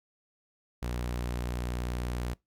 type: tone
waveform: sawtooth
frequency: 60.5 Hz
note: B1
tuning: 35 cents flat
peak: -27 dBFS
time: 0.82-2.34 s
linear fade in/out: 10 ms
effects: noise-tail reverb RT60 0.2 s tail -24 dB re dry + MP3 96 kbps